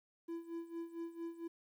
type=tone with tremolo; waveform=triangle; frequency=334.9 Hz; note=E4; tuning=27 cents sharp; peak=-37 dBFS; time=0.28-1.48 s; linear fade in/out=10 ms; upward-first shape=sine; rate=4.4 Hz; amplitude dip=80%; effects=12-bit

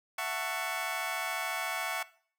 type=chord; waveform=20% pulse; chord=F# minor seventh; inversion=third; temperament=just; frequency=666 / 740 / 888 / 1110 Hz; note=E5 / F#5 / A5 / C#6; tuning=+18 / 0 / +16 / +2 cents; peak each=-34 / -33 / -36 / -33 dBFS; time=0.18-2.03 s; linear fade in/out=5 ms; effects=noise-tail reverb RT60 0.5 s tail -19 dB re dry

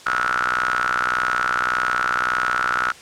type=ring-modulated tone; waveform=sawtooth; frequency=61.74 Hz; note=B1; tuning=in tune; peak=-12 dBFS; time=0.06-2.92 s; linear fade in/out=5 ms; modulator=1380 Hz; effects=white hiss -43 dBFS RMS until 3.01 s + low-pass 7000 Hz 12 dB/octave

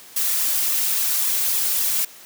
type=noise with flanger; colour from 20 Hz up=blue; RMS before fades=-21 dBFS; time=0.16-2.05 s; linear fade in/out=5 ms; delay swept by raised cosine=1.3 to 3.1 ms; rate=3.6 Hz; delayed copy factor=-0.55; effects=white hiss -44 dBFS RMS until 2.25 s + high-pass 150 Hz 12 dB/octave

